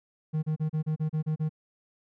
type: tone bursts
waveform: triangle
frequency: 155.56 Hz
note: D#3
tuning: in tune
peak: -23 dBFS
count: 9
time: 0.33-1.494 s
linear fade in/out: 20 ms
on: 100 ms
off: 33 ms
effects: none